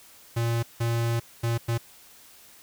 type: tone bursts at uneven times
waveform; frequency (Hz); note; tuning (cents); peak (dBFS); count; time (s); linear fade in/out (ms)
square; 116.54; A#2; 0; -24; 4; 0.36-0.63 / 0.8-1.2 / 1.43-1.58 / 1.68-1.78; 10
effects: white hiss -52 dBFS RMS until 2.62 s